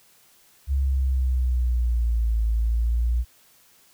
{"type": "linear two-way sweep", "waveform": "sine", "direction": "down then up", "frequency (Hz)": [68.8, 55, 59.9], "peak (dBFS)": -19, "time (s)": [0.67, 3.25], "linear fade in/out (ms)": 50, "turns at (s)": 2.43, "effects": ["white hiss -57 dBFS RMS until 3.93 s"]}